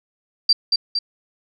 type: tone with echo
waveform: sine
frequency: 4699 Hz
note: D8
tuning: in tune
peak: -10 dBFS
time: 0.49-0.53 s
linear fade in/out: 5 ms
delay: 230 ms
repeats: 2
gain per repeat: -4 dB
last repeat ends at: 0.99 s
effects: none